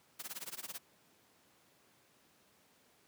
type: noise with tremolo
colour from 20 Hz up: white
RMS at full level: -42 dBFS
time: 0.19-0.79 s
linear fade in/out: 10 ms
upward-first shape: sine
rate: 18 Hz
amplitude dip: 95%
effects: pink hiss -68 dBFS RMS until 3.07 s + high-pass 150 Hz 12 dB/octave